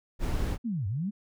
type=noise; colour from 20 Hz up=brown; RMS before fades=-28 dBFS; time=0.19-0.58 s; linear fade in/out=50 ms
type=linear two-way sweep; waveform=sine; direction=down then up; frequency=250.1 to 89.7 to 216.2 Hz; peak=-28 dBFS; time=0.64-1.11 s; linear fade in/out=20 ms; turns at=0.87 s
effects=none